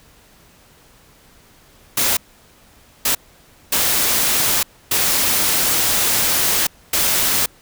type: noise bursts at uneven times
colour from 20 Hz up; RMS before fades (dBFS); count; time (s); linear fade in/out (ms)
white; -17; 5; 1.97-2.17 / 3.05-3.15 / 3.72-4.63 / 4.91-6.67 / 6.93-7.46; 5
effects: pink hiss -50 dBFS RMS until 7.61 s